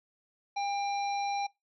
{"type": "harmonic tone with a mistuned harmonic", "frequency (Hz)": 804, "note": "G5", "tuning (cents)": 44, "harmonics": [1, 3, 5, 7], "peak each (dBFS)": [-30, -40, -44, -47], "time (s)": [0.56, 1.47], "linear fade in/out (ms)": 10, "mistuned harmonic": 3, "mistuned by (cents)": -26, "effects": ["noise-tail reverb RT60 0.2 s tail -23 dB re dry"]}